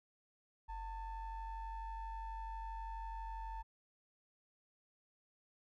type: ring-modulated tone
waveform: triangle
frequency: 426.9 Hz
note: G#4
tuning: 48 cents sharp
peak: -37 dBFS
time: 0.68-3.63 s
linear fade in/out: 20 ms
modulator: 473 Hz
effects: none